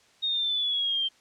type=exponential sweep; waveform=sine; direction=down; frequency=3729 to 3136 Hz; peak=-24 dBFS; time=0.22-1.09 s; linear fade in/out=20 ms; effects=white hiss -60 dBFS RMS until 1.2 s + low-pass 6000 Hz 12 dB/octave